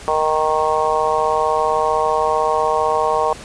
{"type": "harmonic tone", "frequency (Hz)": 155.56, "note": "D#3", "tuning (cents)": 0, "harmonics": [3, 4, 5, 6, 7], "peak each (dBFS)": [-21, -21, -21, -21, -21], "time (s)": [0.08, 3.33], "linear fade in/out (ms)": 0, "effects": ["pink hiss -36 dBFS RMS until 3.44 s", "resampled to 22050 Hz"]}